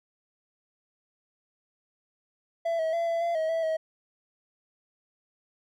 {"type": "tone with pitch steps", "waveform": "triangle", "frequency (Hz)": [669, 642, 675, 670, 682, 636, 656, 638], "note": ["E5", "E5", "E5", "E5", "F5", "D#5", "E5", "D#5"], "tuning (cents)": [25, -46, 41, 28, -41, 38, -9, 43], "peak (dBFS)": -23, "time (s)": [2.65, 3.77], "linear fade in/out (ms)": 10, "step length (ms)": 140, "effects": []}